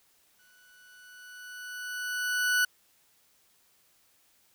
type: tone with exponential growth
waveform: 40% pulse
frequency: 1482 Hz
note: F#6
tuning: 2 cents sharp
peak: -21 dBFS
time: 0.39-2.65 s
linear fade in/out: 5 ms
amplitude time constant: 490 ms
effects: white hiss -66 dBFS RMS until 4.54 s